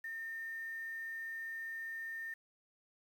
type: tone with quantisation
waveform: sine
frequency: 1815 Hz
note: A#6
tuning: 47 cents flat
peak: -40 dBFS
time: 0.04-2.34 s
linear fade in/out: 5 ms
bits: 10
effects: none